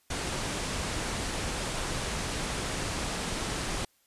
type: low-pass noise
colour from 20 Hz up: pink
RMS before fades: -33 dBFS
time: 0.1-3.85 s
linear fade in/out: 5 ms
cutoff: 10000 Hz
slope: 48 dB/octave
effects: white hiss -68 dBFS RMS until 4.06 s + resampled to 32000 Hz